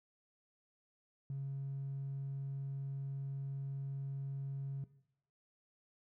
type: tone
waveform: triangle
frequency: 137.4 Hz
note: C#3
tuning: 15 cents flat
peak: -34 dBFS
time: 1.3-4.84 s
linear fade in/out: 2 ms
effects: noise-tail reverb RT60 0.7 s tail -19 dB re dry + tanh soft clip ceiling -36 dBFS